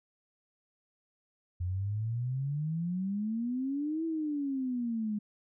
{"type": "exponential two-way sweep", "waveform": "sine", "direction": "up then down", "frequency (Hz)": [87, 330, 206.1], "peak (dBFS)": -30, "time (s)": [1.6, 5.19], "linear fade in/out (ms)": 10, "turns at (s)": 4.05, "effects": []}